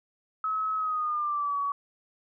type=tone with pitch glide; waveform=sine; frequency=1285 to 1131.7 Hz; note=E6 to C#6; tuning=-45 to +35 cents; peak=-26 dBFS; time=0.44-1.72 s; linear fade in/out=2 ms; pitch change=-220 cents; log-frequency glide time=0.76-1.59 s; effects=none